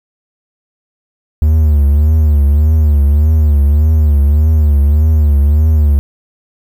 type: tone with vibrato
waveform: triangle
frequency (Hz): 74.7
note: D2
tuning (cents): +30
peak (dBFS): -4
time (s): 1.42-5.99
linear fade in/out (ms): 0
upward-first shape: triangle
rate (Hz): 1.7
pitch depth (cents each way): 110
effects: 7-bit